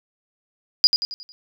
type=tone with echo; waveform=sine; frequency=4896 Hz; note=D#8; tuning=29 cents flat; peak=-8 dBFS; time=0.84-0.87 s; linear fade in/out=0 ms; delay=90 ms; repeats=5; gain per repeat=-7 dB; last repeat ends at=1.32 s; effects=none